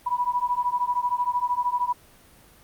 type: beating tone pair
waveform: sine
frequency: 974 / 987 Hz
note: B5 / B5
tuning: -24 / -1 cents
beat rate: 13 Hz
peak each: -25 dBFS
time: 0.06-1.93 s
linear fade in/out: 10 ms
effects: pink hiss -53 dBFS RMS until 2.63 s + Opus 32 kbps